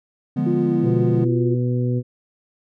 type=chord; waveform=triangle; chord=D diminished seventh; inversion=none; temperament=equal; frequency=146.83 / 174.61 / 207.7 / 246.9 Hz; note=D3 / F3 / Ab3 / Cb4; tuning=0 / 0 / 0 / 0 cents; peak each=-22 / -23 / -23 / -20 dBFS; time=0.36-1.25 s; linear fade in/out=10 ms
type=tone with vibrato; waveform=sine; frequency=345.9 Hz; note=F4; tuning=17 cents flat; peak=-20 dBFS; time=0.46-1.55 s; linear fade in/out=10 ms; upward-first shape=sine; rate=2.2 Hz; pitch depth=33 cents each way
type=harmonic tone; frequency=123.47 Hz; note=B2; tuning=in tune; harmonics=1 / 2 / 3 / 4; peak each=-19 / -25 / -29 / -31 dBFS; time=0.82-2.03 s; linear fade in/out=50 ms
effects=none